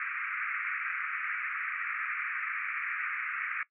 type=band-pass noise; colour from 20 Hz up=white; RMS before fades=-35 dBFS; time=0-3.63 s; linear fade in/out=2 ms; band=1200 to 2400 Hz; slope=96 dB/octave; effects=noise-tail reverb RT60 0.1 s tail -18 dB re dry